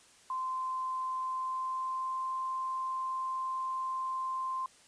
sine tone with pitch glide, 1037 to 1044.8 Hz, C6 to C6, -16 to -3 cents, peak -32 dBFS, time 0.3-4.66 s, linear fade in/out 2 ms, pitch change +13 cents, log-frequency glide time 1.21-2.28 s, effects white hiss -60 dBFS RMS until 4.87 s + resampled to 22050 Hz

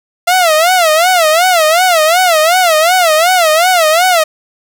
sawtooth tone with vibrato, 678 Hz, E5, 49 cents sharp, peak -3 dBFS, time 0.27-4.24 s, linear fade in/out 10 ms, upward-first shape sine, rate 2.7 Hz, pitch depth 170 cents each way, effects none

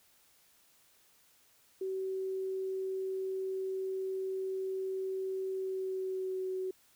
sine tone with pitch glide, 380.4 to 374.5 Hz, F#4 to F#4, +48 to +21 cents, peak -33 dBFS, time 1.81-6.71 s, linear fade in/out 5 ms, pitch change -27 cents, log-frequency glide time 5.52-6.47 s, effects white hiss -66 dBFS RMS until 6.95 s

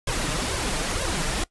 pink noise with flanger, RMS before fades -26 dBFS, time 0.07-1.44 s, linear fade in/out 5 ms, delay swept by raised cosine 1.8 to 6.7 ms, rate 2.1 Hz, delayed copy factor +0.8, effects noise-tail reverb RT60 0.1 s tail -20 dB re dry + resampled to 24000 Hz

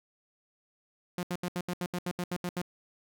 sawtooth tone bursts, 177.7 Hz, F3, 30 cents sharp, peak -27 dBFS, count 12, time 1.18-2.617 s, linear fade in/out 2 ms, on 51 ms, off 75 ms, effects none

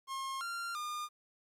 45% pulse tone with pitch steps, 1073 / 1384 / 1211 Hz, C6 / F6 / D#6, +43 / -16 / -47 cents, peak -37 dBFS, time 0.07-1.09 s, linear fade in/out 50 ms, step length 340 ms, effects low-pass 12000 Hz 12 dB/octave + 12-bit

